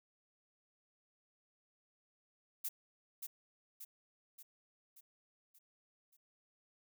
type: noise with echo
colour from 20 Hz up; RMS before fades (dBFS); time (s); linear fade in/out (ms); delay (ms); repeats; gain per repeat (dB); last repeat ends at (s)
violet; -39; 2.64-2.69; 10; 580; 6; -5; 6.17
effects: none